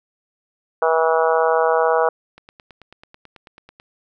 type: harmonic tone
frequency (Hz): 162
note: E3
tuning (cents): -30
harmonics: 3 / 4 / 5 / 6 / 7 / 8 / 9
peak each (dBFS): -18 / -20 / -22 / -24 / -25 / -26 / -27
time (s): 0.82-2.09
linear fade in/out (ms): 2
type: click train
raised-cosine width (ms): 0.3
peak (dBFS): -26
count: 14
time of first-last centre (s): 2.38-3.799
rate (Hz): 9.16
effects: none